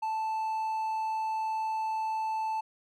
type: tone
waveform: triangle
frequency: 879 Hz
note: A5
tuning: 2 cents flat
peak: -27 dBFS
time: 0.02-2.61 s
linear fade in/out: 10 ms
effects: none